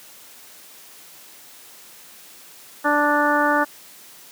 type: harmonic tone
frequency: 293.7 Hz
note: D4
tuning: in tune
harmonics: 1 / 2 / 3 / 4 / 5 / 6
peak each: -23 / -23 / -22 / -23 / -22 / -26 dBFS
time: 2.84-3.65 s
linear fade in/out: 20 ms
effects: white hiss -45 dBFS RMS until 4.31 s + high-pass 150 Hz 12 dB/octave